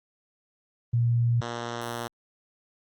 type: tone pair in turn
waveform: sine / 5% pulse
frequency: 118.3 / 118.3 Hz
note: A#2 / A#2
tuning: +26 / +26 cents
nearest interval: unison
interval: 0 cents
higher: neither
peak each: -20 dBFS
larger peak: neither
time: 0.93-1.41 / 1.41-2.08 s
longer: second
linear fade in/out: 10 ms
effects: Opus 24 kbps